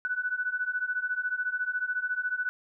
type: beating tone pair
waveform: sine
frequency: 1480 / 1494 Hz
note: F#6 / F#6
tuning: 0 / +16 cents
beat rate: 14 Hz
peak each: -32 / -30 dBFS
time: 0.05-2.49 s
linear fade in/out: 0 ms
effects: none